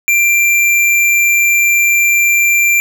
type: tone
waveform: square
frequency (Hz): 2366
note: D7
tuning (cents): +12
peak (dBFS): -9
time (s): 0.08-2.8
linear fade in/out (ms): 0
effects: none